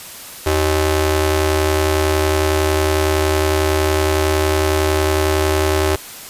sawtooth ring-modulated tone, 233.1 Hz, A#3, in tune, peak -7 dBFS, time 0.46-5.96 s, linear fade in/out 5 ms, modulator 152 Hz, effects white hiss -34 dBFS RMS until 6.29 s + resampled to 32000 Hz

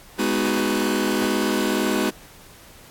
sawtooth chord, G# minor seventh, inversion none, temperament just, 207.7 / 249.2 / 311.5 / 373.8 Hz, G#3 / B3 / D#4 / F#4, 0 / +16 / +2 / +18 cents, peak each -21 dBFS, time 0.18-2.11 s, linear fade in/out 20 ms, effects pink hiss -47 dBFS RMS until 2.9 s + AAC 64 kbps

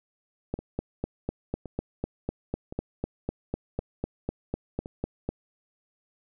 two click trains, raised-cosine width 2 ms, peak -15 / -24 dBFS, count 20 / 5, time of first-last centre 0.54-5.29 / 0.59-4.859 s, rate 4 / 0.937 Hz, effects none

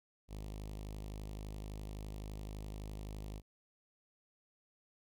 sawtooth tone with notch filter, 51.8 Hz, G#1, 4 cents flat, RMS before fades -45 dBFS, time 0.28-3.42 s, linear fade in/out 50 ms, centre 1500 Hz, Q 0.92, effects none

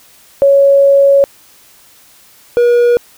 sine / triangle tone pair in turn, 556 / 480 Hz, C#5 / B4, +5 / -49 cents, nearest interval minor third, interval 254 cents, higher first, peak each -4 dBFS, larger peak neither, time 0.42-1.24 / 2.57-2.97 s, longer first, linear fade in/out 0 ms, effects white hiss -44 dBFS RMS until 3.17 s

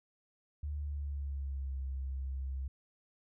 sine tone with pitch glide, 73.5 to 66.63 Hz, D2 to C2, +2 to +32 cents, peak -35 dBFS, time 0.63-2.68 s, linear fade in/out 5 ms, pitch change -170 cents, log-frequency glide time 0.76-1.78 s, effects none

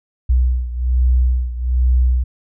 sine beating tone pair, 62 / 63.2 Hz, B1 / B1, +7 / +41 cents, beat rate 1.2 Hz, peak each -14 / -18 dBFS, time 0.29-2.24 s, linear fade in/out 10 ms, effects none

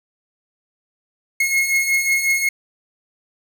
45% pulse beating tone pair, 2160 / 2165.5 Hz, C#7 / C#7, -45 / -41 cents, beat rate 5.5 Hz, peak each -23 / -17 dBFS, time 1.4-2.49 s, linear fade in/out 5 ms, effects none

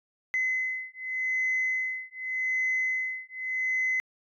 sine beating tone pair, 2037 / 2037.85 Hz, C7 / C7, -47 / -46 cents, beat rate 0.85 Hz, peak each -29 / -29 dBFS, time 0.34-4 s, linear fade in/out 0 ms, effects tanh soft clip ceiling -20 dBFS

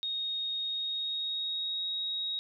sine tone with pitch glide, 3729 to 3785 Hz, A#7 to A#7, 0 to +26 cents, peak -31 dBFS, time 0.03-2.39 s, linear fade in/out 0 ms, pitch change +26 cents, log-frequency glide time 0.61-1.95 s, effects none

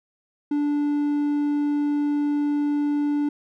triangle tone, 291.9 Hz, D4, 10 cents flat, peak -18 dBFS, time 0.51-3.29 s, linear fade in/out 5 ms, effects none

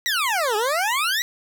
20% pulse exponential two-way sweep, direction down then up, 1995 to 406.1 to 1995 Hz, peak -15 dBFS, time 0.06-1.22 s, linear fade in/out 0 ms, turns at 0.56 s, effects none

